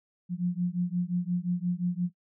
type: beating tone pair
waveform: sine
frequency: 174.61 / 180.31 Hz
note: F3 / F#3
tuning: 0 / -44 cents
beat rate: 5.7 Hz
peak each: -29 dBFS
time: 0.29-2.1 s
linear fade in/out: 50 ms
effects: noise-tail reverb RT60 0.1 s tail -19 dB re dry